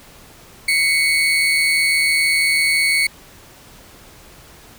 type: tone pair together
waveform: 35% pulse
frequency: 2059 / 2217 Hz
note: C7 / C#7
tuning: -28 / 0 cents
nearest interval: minor second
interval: 128 cents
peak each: -22 / -13 dBFS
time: 0.68-3.07 s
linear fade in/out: 5 ms
effects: pink hiss -44 dBFS RMS until 4.78 s